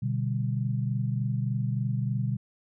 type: chord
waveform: sine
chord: G major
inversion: first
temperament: equal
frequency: 123.47 / 146.83 / 196 Hz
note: B2 / D3 / G3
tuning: 0 / 0 / 0 cents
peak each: -27 / -32 / -33 dBFS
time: 0.02-2.37 s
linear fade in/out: 10 ms
effects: none